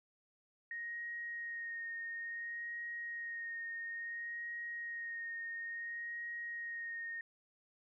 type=tone with vibrato; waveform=sine; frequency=1864.7 Hz; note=A#6; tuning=in tune; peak=-40 dBFS; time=0.71-7.21 s; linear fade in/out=2 ms; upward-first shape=sine; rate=0.58 Hz; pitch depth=17 cents each way; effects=none